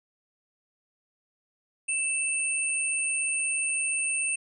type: tone pair together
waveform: sine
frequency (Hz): 2644 / 8927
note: E7 / C#9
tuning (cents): +5 / +11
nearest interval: octave + major sixth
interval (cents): 2106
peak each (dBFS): -28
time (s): 1.88-4.36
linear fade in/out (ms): 10
effects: none